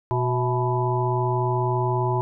harmonic tone with a mistuned harmonic, 123.6 Hz, B2, 2 cents sharp, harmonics 1 / 3 / 5 / 7 / 8, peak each -23 / -26 / -32 / -28 / -28 dBFS, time 0.11-2.21 s, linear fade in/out 0 ms, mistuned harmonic 5, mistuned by +91 cents, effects none

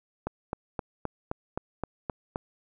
click train, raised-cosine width 1 ms, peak -16 dBFS, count 9, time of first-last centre 0.27-2.359 s, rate 3.83 Hz, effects none

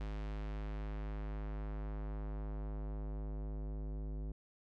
square tone with low-pass filter sweep, 51.91 Hz, G#1, in tune, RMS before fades -41 dBFS, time 0-4.32 s, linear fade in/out 5 ms, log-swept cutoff 4000 to 420 Hz, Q 0.73, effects none

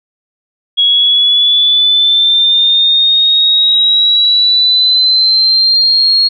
sine exponential sweep, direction up, 3322 to 4300 Hz, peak -6 dBFS, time 0.77-6.29 s, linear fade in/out 20 ms, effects none

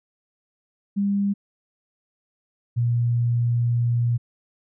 sine tone pair in turn, 200.4 / 119.16 Hz, G3 / A#2, +38 / +38 cents, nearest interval major sixth, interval 900 cents, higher first, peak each -19 / -18 dBFS, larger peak second, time 0.96-1.34 / 2.76-4.18 s, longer second, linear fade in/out 20 ms, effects none

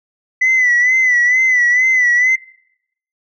sine tone with vibrato, 1996 Hz, B6, 18 cents sharp, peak -8 dBFS, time 0.41-2.36 s, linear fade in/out 10 ms, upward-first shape sine, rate 2.2 Hz, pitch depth 63 cents each way, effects noise-tail reverb RT60 0.8 s tail -26 dB re dry + tanh soft clip ceiling -7 dBFS

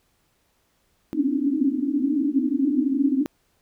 pink band-pass noise, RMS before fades -22 dBFS, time 1.13-3.26 s, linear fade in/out 0 ms, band 260 to 300 Hz, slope 96 dB/octave, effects pink hiss -67 dBFS RMS until 3.61 s

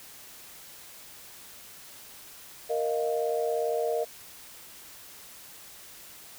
sine chord, Bb suspended fourth, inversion none, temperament just, 466.2 / 621.6 / 699.2 Hz, Bb4 / Eb5 / F5, 0 / -2 / +2 cents, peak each -28 / -30 / -33 dBFS, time 2.69-4.05 s, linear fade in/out 20 ms, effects white hiss -48 dBFS RMS until 6.38 s

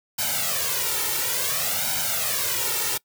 white noise with flanger, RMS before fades -25 dBFS, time 0.18-2.98 s, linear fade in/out 10 ms, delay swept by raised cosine 1.3 to 2.23 ms, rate 0.57 Hz, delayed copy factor +1, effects noise-tail reverb RT60 0.1 s tail -23 dB re dry + high-pass 100 Hz 12 dB/octave

